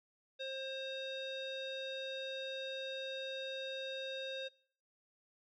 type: tone with low-pass filter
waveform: square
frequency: 532 Hz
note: C5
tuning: 29 cents sharp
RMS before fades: -42 dBFS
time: 0.39-4.49 s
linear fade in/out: 20 ms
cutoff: 3600 Hz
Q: 7.2
effects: noise-tail reverb RT60 0.6 s tail -25 dB re dry